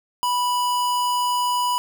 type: tone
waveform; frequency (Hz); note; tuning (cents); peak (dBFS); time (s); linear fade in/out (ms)
square; 984; B5; -7; -20; 0.23-1.78; 0
effects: none